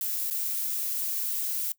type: noise with dropouts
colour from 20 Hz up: violet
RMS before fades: -30 dBFS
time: 0.01-1.72 s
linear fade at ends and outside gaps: 2 ms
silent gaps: 0.301-0.308 s
effects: noise-tail reverb RT60 0.1 s tail -19 dB re dry